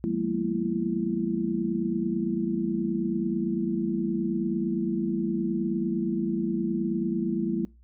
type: tone cluster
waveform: sine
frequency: 165.1 / 194.2 / 223.4 / 242.6 / 334.4 Hz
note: E3 / G3 / A3 / B3 / E4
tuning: +3 / -16 / +27 / -31 / +25 cents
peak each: -37 / -30 / -30 / -35 / -29 dBFS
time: 0.04-7.65 s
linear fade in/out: 0 ms
effects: noise-tail reverb RT60 0.3 s tail -26 dB re dry + added 60 Hz sine -52 dBFS peak until 7.83 s